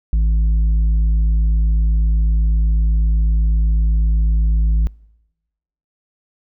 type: tone with tanh clipping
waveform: sine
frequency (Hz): 54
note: A1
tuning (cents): -32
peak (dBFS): -13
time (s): 0.13-4.87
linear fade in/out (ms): 0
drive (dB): 5
effects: noise-tail reverb RT60 1.0 s tail -26 dB re dry